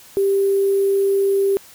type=tone with sample-and-hold; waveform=sine; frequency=393.7 Hz; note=G4; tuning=8 cents sharp; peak=-14 dBFS; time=0.17-1.57 s; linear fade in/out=0 ms; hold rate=11025 Hz; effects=white hiss -45 dBFS RMS until 1.74 s